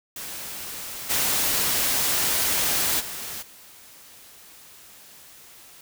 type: noise with level steps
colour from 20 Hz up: white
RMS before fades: -35 / -23 / -34 / -48 dBFS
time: 0.16-5.81 s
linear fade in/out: 2 ms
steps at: 1.09 / 2.99 / 3.41 s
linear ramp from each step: 20 ms
effects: none